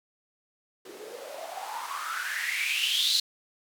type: noise with band-pass filter sweep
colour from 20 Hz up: blue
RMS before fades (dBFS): -31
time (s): 0.85-3.2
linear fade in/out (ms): 5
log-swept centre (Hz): 350 to 4200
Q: 8.5
effects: none